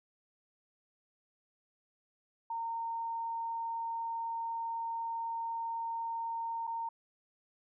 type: tone with dropouts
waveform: sine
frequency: 918 Hz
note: A#5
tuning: 27 cents flat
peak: -34 dBFS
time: 2.5-6.89 s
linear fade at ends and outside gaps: 5 ms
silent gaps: 6.67-6.674 s
effects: none